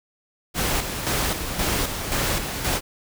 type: noise with tremolo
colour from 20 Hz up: pink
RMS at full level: -23 dBFS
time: 0.54-2.81 s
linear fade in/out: 50 ms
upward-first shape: square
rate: 1.9 Hz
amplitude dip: 50%
effects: none